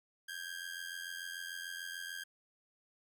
sawtooth ring-modulated tone, 1608 Hz, G6, 44 cents sharp, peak -35 dBFS, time 0.28-2.24 s, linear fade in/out 10 ms, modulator 43.4 Hz, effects none

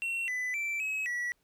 triangle tone with pitch steps, 2723 / 2000 / 2337 / 2561 / 1941 Hz, F7 / B6 / D7 / D#7 / B6, -44 / +21 / -9 / +49 / -31 cents, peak -29 dBFS, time 0.02-1.32 s, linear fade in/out 0 ms, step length 260 ms, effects pink hiss -74 dBFS RMS until 1.43 s

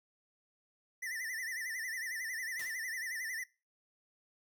square tone with vibrato, 1900 Hz, A#6, 33 cents sharp, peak -38 dBFS, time 1.02-3.44 s, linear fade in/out 10 ms, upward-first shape sine, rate 11 Hz, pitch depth 130 cents each way
white noise with exponential decay, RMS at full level -45 dBFS, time 2.59-2.89 s, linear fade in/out 5 ms, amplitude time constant 65 ms
effects noise-tail reverb RT60 0.3 s tail -21 dB re dry

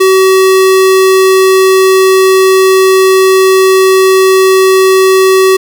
square tone, 379.4 Hz, F#4, 43 cents sharp, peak -4 dBFS, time 0-5.57 s, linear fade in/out 10 ms, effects 7-bit

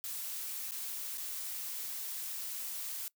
blue noise with dropouts, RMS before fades -40 dBFS, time 0.04-3.08 s, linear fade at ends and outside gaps 0 ms, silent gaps 0.71-0.719 / 1.174-1.18 s, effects noise-tail reverb RT60 0.1 s tail -23 dB re dry

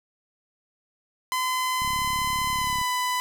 sawtooth tone with pitch glide, 1021 to 998.8 Hz, C6 to B5, -43 to +19 cents, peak -20 dBFS, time 1.32-3.2 s, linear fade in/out 0 ms, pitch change -38 cents, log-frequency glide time 2.51-2.8 s
click train, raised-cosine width 5 ms, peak -26 dBFS, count 36, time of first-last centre 1.82-2.814 s, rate 35.2 Hz
effects none

